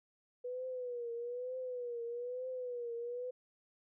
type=tone with vibrato; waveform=sine; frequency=490 Hz; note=B4; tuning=14 cents flat; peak=-38 dBFS; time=0.44-3.31 s; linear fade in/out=10 ms; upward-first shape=triangle; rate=1.1 Hz; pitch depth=93 cents each way; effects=none